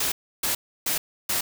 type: noise bursts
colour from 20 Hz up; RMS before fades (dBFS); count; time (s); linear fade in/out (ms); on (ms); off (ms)
white; -25; 4; 0-1.41; 5; 120; 310
effects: none